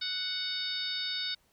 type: harmonic tone with a mistuned harmonic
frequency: 740 Hz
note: F#5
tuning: in tune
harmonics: 2 / 3 / 4 / 5 / 6 / 7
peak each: -42 / -43 / -45 / -34 / -38 / -42 dBFS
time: 0.01-1.35 s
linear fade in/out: 10 ms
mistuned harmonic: 6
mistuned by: +33 cents
effects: pink hiss -69 dBFS RMS until 1.52 s